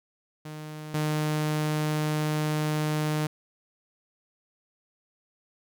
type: tone pair in turn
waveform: sawtooth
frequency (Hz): 153.4 / 152.74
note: D#3 / D#3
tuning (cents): -24 / -32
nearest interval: unison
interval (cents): 8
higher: first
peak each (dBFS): -33 / -21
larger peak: second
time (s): 0.45-0.94 / 0.94-3.27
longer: second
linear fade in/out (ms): 5
effects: none